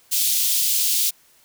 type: high-pass noise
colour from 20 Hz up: white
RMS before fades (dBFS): -20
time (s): 0.11-1.11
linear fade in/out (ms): 20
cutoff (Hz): 3100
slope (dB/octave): 24
effects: white hiss -56 dBFS RMS until 1.44 s